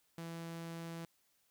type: tone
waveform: sawtooth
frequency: 166.5 Hz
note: E3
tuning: 18 cents sharp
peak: -39 dBFS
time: 0.18-1.05 s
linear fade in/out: 2 ms
effects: white hiss -75 dBFS RMS until 1.5 s